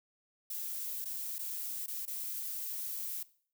violet noise with dropouts, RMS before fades -39 dBFS, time 0.5-3.23 s, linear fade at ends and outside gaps 5 ms, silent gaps 1.045-1.055 / 1.384-1.391 / 1.862-1.879 / 2.055-2.076 s, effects noise-tail reverb RT60 0.5 s tail -19 dB re dry

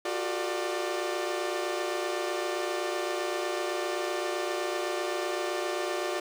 sawtooth tone cluster, 355.3 / 383.1 / 449.3 / 595 Hz, F4 / G4 / A4 / D5, +30 / -40 / +36 / +22 cents, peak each -29 / -32 / -35 / -30 dBFS, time 0.05-6.2 s, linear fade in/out 5 ms, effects low-pass 9000 Hz 12 dB/octave + 9-bit

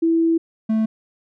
sine / triangle tone pair in turn, 329.6 / 220 Hz, E4 / A3, 0 / 0 cents, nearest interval perfect fifth, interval 700 cents, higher first, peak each -14 dBFS, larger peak neither, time 0.02-0.38 / 0.69-0.86 s, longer first, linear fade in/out 10 ms, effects none

